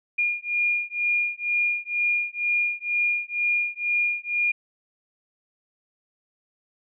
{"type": "beating tone pair", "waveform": "sine", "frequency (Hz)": [2421, 2423.1], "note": ["D#7", "D#7"], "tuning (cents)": [-48, -46], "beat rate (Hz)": 2.1, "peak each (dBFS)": -25, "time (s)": [0.18, 4.52], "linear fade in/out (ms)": 10, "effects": []}